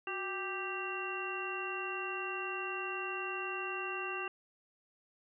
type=harmonic tone with a mistuned harmonic; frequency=392 Hz; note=G4; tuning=in tune; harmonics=1 / 2 / 3 / 4 / 5 / 7; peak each=-42 / -46 / -42 / -44 / -49 / -40 dBFS; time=0.07-4.28 s; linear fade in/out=2 ms; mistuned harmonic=1; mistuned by=-100 cents; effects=none